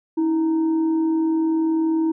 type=tone with frequency modulation; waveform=sine; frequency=322.8 Hz; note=E4; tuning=36 cents flat; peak=-17 dBFS; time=0.17-2.12 s; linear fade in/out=10 ms; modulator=605 Hz; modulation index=0.27; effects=none